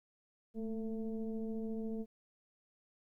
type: tone with frequency modulation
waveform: sine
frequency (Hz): 220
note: A3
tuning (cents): 0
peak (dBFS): -36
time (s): 0.54-2.06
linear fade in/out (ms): 50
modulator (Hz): 227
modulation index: 0.97
effects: 13-bit